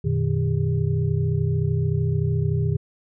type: tone cluster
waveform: sine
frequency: 89.1 / 118.9 / 152.4 / 403 Hz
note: F2 / A#2 / D#3 / G4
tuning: +35 / +35 / -36 / +48 cents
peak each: -26 / -23 / -23 / -31 dBFS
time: 0.04-2.77 s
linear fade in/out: 10 ms
effects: none